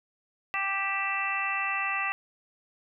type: harmonic tone with a mistuned harmonic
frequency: 392 Hz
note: G4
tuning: in tune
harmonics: 2 / 3 / 4 / 5 / 6 / 7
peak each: -36 / -33 / -40 / -32 / -41 / -31 dBFS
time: 0.54-2.12 s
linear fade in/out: 0 ms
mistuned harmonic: 7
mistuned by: -46 cents
effects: none